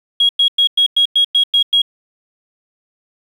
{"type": "tone bursts", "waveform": "sine", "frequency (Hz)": 3300, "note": "G#7", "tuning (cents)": -12, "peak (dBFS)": -8, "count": 9, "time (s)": [0.2, 1.819], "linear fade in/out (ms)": 5, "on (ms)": 91, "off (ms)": 100, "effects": ["tanh soft clip ceiling -4 dBFS", "7-bit"]}